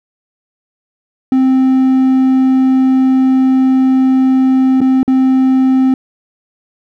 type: tone with dropouts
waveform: triangle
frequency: 261.6 Hz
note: C4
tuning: in tune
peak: -5 dBFS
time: 1.32-5.94 s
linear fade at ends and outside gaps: 2 ms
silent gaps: 4.806-4.814 / 5.031-5.078 s
effects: none